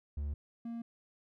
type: tone pair in turn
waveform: triangle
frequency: 72.6 / 232.5 Hz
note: D2 / A#3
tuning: -19 / -4 cents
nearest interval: octave + minor sixth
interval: 2015 cents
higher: second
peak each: -32 / -36 dBFS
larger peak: first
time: 0.17-0.34 / 0.65-0.82 s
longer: neither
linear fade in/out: 5 ms
effects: none